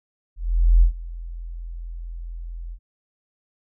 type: tone with ADSR envelope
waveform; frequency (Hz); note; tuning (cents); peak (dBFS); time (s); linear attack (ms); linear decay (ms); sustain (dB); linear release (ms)
sine; 42.24; E1; +43; -9; 0.36-2.79; 460; 100; -21; 69
effects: none